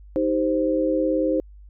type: chord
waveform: sine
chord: C minor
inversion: first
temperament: just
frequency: 314 / 392.4 / 523.3 Hz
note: Eb4 / G4 / C5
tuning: +16 / +2 / 0 cents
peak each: -22 / -27 / -22 dBFS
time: 0.16-1.4 s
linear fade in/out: 0 ms
effects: added 50 Hz sine -42 dBFS peak until 1.69 s